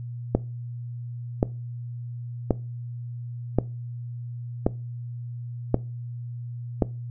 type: click train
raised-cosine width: 2 ms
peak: -5 dBFS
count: 7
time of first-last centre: 0.35-6.822 s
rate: 0.927 Hz
effects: noise-tail reverb RT60 0.3 s tail -20 dB re dry + added 120 Hz sine -32 dBFS peak until 7.1 s